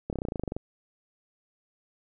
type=slowing click train; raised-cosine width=2 ms; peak=-18 dBFS; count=14; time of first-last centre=0.1-0.566 s; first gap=28 ms; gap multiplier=1.04; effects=none